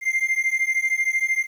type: beating tone pair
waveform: triangle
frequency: 2093 / 2106 Hz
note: C7 / C7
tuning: 0 / +11 cents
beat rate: 13 Hz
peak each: -21 dBFS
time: 0.01-1.47 s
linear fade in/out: 50 ms
effects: 9-bit